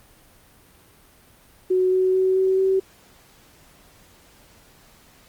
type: tone with pitch steps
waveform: sine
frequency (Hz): 370 / 373 / 376 / 379.1 / 382.2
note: F#4 / F#4 / F#4 / F#4 / G4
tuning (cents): 0 / +14 / +28 / +42 / -44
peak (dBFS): -16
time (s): 1.7-2.8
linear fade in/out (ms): 10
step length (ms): 220
effects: pink hiss -53 dBFS RMS until 5.28 s + Opus 32 kbps